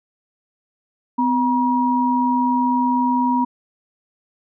sine tone pair together, 253.2 / 956 Hz, B3 / A#5, +43 / +43 cents, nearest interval octave + major seventh, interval 2300 cents, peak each -18 / -18 dBFS, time 1.18-3.45 s, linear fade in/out 10 ms, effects none

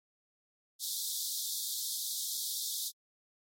pink high-pass noise, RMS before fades -36 dBFS, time 0.79-2.92 s, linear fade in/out 50 ms, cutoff 3500 Hz, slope 96 dB/octave, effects MP3 64 kbps

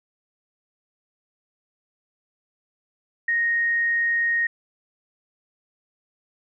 sine tone, 1864.7 Hz, A#6, in tune, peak -19 dBFS, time 3.28-4.47 s, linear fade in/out 5 ms, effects none

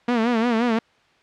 sawtooth tone with vibrato, 233.1 Hz, A#3, in tune, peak -14 dBFS, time 0.08-0.79 s, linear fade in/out 5 ms, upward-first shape sine, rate 5.7 Hz, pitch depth 100 cents each way, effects white hiss -58 dBFS RMS until 1.22 s + low-pass 3000 Hz 12 dB/octave

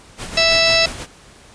pink noise with tremolo, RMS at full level -27 dBFS, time 0.17-1.07 s, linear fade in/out 50 ms, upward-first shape sine, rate 6 Hz, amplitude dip 50%
harmonic tone, 659.3 Hz, E5, in tune, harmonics 1 / 2 / 3 / 4 / 5 / 6 / 7 / 8 / 10, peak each -18 / -27 / -22 / -18 / -29 / -19 / -23 / -18 / -30 dBFS, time 0.37-0.86 s, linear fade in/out 5 ms
effects pink hiss -45 dBFS RMS until 1.54 s + resampled to 22050 Hz

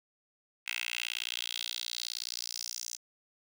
10% pulse tone with high-pass filter sweep, 59 Hz, A#1, 22 cents sharp, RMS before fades -38 dBFS, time 0.66-2.97 s, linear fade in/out 20 ms, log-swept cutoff 2400 to 6000 Hz, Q 3.6, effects none

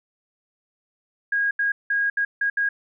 sine tone bursts at uneven times, 1637 Hz, G#6, 25 cents flat, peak -19 dBFS, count 6, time 1.32-1.51 / 1.59-1.72 / 1.9-2.1 / 2.17-2.25 / 2.41-2.5 / 2.57-2.69 s, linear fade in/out 5 ms, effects none

